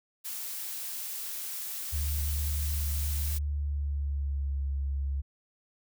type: noise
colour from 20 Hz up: blue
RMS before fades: -37 dBFS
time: 0.24-3.39 s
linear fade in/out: 20 ms
type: tone with pitch glide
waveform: sine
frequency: 73 to 69.06 Hz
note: D2 to C#2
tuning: -10 to -6 cents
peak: -28 dBFS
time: 1.92-5.22 s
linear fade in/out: 20 ms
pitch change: -96 cents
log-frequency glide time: 3.4-4.6 s
effects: none